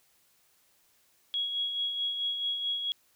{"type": "tone with tremolo", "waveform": "sine", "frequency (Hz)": 3322, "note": "G#7", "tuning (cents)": 0, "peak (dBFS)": -27, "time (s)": [1.34, 2.92], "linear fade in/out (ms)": 0, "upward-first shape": "sine", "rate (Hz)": 4.6, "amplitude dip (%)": 45, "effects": ["white hiss -67 dBFS RMS until 3.15 s"]}